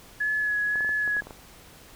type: tone with vibrato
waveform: sine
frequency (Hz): 1696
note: G#6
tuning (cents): +36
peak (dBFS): -23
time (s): 0.2-1.21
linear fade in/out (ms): 10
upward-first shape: sine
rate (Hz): 1.8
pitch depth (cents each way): 19
type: clicks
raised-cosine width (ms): 1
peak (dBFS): -26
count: 9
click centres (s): 0.757 / 0.807 / 0.847 / 0.892 / 1.077 / 1.167 / 1.221 / 1.27 / 1.308
effects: pink hiss -50 dBFS RMS until 1.95 s